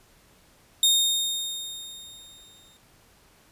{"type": "tone with exponential decay", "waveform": "sawtooth", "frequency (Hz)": 3688, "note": "A#7", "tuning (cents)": -19, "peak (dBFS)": -13, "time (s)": [0.83, 2.77], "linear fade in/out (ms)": 2, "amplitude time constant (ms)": 420, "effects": ["pink hiss -58 dBFS RMS until 3.51 s", "resampled to 32000 Hz"]}